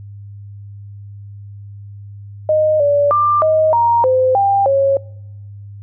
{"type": "tone with pitch steps", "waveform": "sine", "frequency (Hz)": [618, 576, 1188, 628, 937, 515, 794, 548], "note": ["D#5", "D5", "D6", "D#5", "A#5", "C5", "G5", "C#5"], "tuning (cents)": [-12, -34, 20, 16, 9, -28, 22, -20], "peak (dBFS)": -10, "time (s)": [2.49, 4.97], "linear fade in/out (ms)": 2, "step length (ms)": 310, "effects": ["noise-tail reverb RT60 1.0 s tail -25 dB re dry", "added 101 Hz sine -31 dBFS peak until 5.82 s"]}